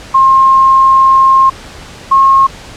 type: tone pair in turn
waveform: sine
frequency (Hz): 1066 / 1080.3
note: C6 / C#6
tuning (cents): +32 / -45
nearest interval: unison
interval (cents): 23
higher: second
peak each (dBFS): -3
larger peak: neither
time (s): 0.14-1.5 / 2.11-2.47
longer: first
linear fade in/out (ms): 10
effects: pink hiss -31 dBFS RMS until 2.76 s + low-pass 7000 Hz 12 dB/octave